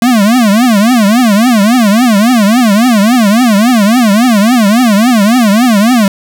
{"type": "tone with vibrato", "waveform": "square", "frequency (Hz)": 224.7, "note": "A3", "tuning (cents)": 37, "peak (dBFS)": -5, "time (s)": [0.02, 6.08], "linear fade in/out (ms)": 2, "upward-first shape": "triangle", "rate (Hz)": 3.6, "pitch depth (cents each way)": 270, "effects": []}